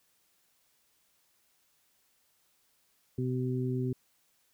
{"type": "harmonic tone", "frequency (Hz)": 127.2, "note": "C3", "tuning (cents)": -48, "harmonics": [1, 2, 3], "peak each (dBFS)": [-31, -34, -36], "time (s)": [3.18, 3.93], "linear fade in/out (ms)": 5, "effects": ["white hiss -71 dBFS RMS until 4.53 s"]}